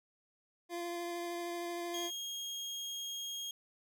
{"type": "tone with vibrato", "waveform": "25% pulse", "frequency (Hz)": 345.4, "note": "F4", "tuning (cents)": -19, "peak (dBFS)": -34, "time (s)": [0.69, 2.11], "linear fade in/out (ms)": 50, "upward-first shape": "triangle", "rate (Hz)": 13, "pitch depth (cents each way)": 14}
{"type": "tone", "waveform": "30% pulse", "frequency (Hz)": 3254, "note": "G#7", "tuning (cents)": -36, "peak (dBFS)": -36, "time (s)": [1.94, 3.51], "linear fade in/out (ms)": 2}
{"effects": []}